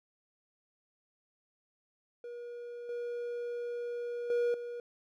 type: tone with level steps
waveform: triangle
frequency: 479 Hz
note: A#4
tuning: 47 cents sharp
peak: -39 / -33 / -25 / -36 dBFS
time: 2.24-4.8 s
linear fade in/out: 2 ms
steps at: 2.89 / 4.3 / 4.54 s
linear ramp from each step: 2 ms
effects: none